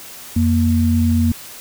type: tone pair together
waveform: sine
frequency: 87.73 / 234.2 Hz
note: F2 / A#3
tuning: +8 / +8 cents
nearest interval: octave + perfect fourth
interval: 1700 cents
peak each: -15 dBFS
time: 0.36-1.32 s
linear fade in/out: 5 ms
effects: white hiss -36 dBFS RMS until 1.6 s